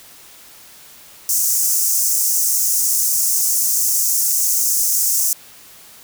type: high-pass noise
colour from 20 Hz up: pink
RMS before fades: -17 dBFS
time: 1.29-5.33 s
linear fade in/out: 2 ms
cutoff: 5800 Hz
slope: 48 dB/octave
effects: white hiss -43 dBFS RMS until 6.03 s